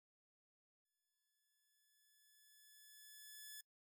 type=tone with exponential growth; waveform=5% pulse; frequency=1723 Hz; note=A6; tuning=37 cents flat; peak=-40 dBFS; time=0.85-3.61 s; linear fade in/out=5 ms; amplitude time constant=600 ms; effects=noise-tail reverb RT60 0.1 s tail -23 dB re dry